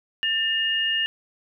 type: tone pair together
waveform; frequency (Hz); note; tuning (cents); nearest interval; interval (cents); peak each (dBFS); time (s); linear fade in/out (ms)
sine; 1791 / 2843; A6 / F7; +30 / +30; minor sixth; 800; -26 / -22; 0.23-1.06; 0
effects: none